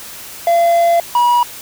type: tone pair in turn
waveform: triangle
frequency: 683 / 965.9 Hz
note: F5 / B5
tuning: -39 / -39 cents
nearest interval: tritone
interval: 600 cents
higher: second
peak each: -7 / -7 dBFS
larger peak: neither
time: 0.47-1 / 1.15-1.43 s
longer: first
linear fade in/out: 2 ms
effects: white hiss -32 dBFS RMS until 1.61 s